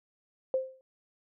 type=tone with exponential decay; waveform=sine; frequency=523.3 Hz; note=C5; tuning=in tune; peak=-22 dBFS; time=0.54-0.81 s; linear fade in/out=1 ms; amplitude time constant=58 ms; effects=none